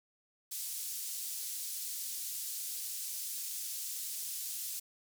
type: band-pass noise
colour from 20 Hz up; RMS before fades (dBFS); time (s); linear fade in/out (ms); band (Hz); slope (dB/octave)
white; -40; 0.51-4.8; 10; 5300 to 15000; 12
effects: none